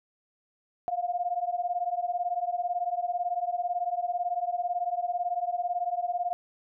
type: beating tone pair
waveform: sine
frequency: 698.5 / 716.5 Hz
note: F5 / F5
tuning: 0 / +44 cents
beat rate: 18 Hz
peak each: -30 dBFS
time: 0.88-6.33 s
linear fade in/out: 0 ms
effects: none